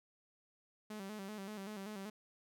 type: tone with vibrato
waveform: sawtooth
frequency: 203.5 Hz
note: G#3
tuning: 35 cents flat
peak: -40 dBFS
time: 0.9-2.1 s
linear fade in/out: 5 ms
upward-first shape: square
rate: 5.2 Hz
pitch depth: 81 cents each way
effects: none